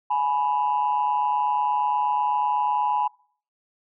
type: tone pair together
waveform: sine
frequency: 839.6 / 987.8 Hz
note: G#5 / B5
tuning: +19 / 0 cents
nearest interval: minor third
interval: 281 cents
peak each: -22 dBFS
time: 0.1-3.08 s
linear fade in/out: 10 ms
effects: noise-tail reverb RT60 0.5 s tail -24 dB re dry + tanh soft clip ceiling -14 dBFS